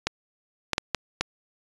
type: clicks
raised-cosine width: 0.2 ms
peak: -6 dBFS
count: 5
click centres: 0.07 / 0.733 / 0.781 / 0.947 / 1.21 s
effects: resampled to 22050 Hz